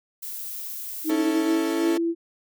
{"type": "noise", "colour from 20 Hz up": "violet", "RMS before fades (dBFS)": -34, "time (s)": [0.22, 1.11], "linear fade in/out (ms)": 10}
{"type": "tone with pitch glide", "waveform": "sine", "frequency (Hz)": [314.5, 335.1], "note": ["D#4", "E4"], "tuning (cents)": [19, 29], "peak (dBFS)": -21, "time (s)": [1.04, 2.15], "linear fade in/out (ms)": 50, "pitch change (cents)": 110, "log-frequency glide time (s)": [1.15, 1.9]}
{"type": "chord", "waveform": "35% pulse", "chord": "A major", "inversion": "first", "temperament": "equal", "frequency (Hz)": [277.2, 329.6, 440], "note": ["C#4", "E4", "A4"], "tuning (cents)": [0, 0, 0], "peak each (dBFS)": -28, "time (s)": [1.09, 1.98], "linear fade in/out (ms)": 10}
{"effects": []}